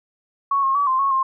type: tone with pitch steps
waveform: sine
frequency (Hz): 1110 / 1077 / 1142 / 1045 / 1100 / 1061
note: C#6 / C6 / D6 / C6 / C#6 / C6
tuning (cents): +2 / +50 / -49 / -2 / -14 / +24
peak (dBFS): -16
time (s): 0.51-1.23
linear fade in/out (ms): 5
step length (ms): 120
effects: none